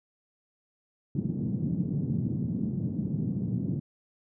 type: band-pass noise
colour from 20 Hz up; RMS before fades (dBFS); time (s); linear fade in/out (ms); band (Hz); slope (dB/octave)
white; -30; 1.15-3.8; 5; 120 to 220; 24
effects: none